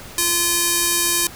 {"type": "tone with band-pass filter", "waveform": "square", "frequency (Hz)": 345.2, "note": "F4", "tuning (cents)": -20, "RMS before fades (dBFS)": -19, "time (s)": [0.18, 1.27], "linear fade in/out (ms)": 2, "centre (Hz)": 10000, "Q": 0.95, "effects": ["pink hiss -38 dBFS RMS until 1.35 s"]}